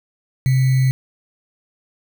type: tone with sample-and-hold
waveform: sine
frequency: 130.81 Hz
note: C3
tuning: in tune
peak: -12 dBFS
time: 0.46-0.91 s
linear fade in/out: 0 ms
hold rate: 2100 Hz
effects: none